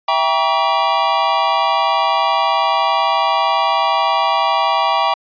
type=chord; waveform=square; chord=E diminished seventh; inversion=none; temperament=just; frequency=659.3 / 791.1 / 949.3 / 1139.2 Hz; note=E5 / G5 / Bb5 / Db6; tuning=0 / +16 / +31 / +47 cents; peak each=-22 / -19 / -19 / -19 dBFS; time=0.08-5.14 s; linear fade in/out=5 ms; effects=resampled to 11025 Hz